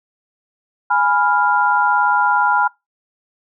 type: chord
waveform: sine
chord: F diminished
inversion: first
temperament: equal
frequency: 830.6 / 987.8 / 1396.9 Hz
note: Ab5 / Cb6 / F6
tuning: 0 / 0 / 0 cents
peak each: -17 dBFS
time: 0.9-2.68 s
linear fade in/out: 10 ms
effects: noise-tail reverb RT60 0.2 s tail -23 dB re dry